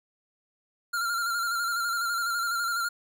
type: tone with vibrato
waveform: square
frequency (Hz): 1389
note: F6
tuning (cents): -10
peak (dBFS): -27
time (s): 0.93-2.89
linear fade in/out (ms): 10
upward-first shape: square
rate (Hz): 12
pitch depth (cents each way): 35
effects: none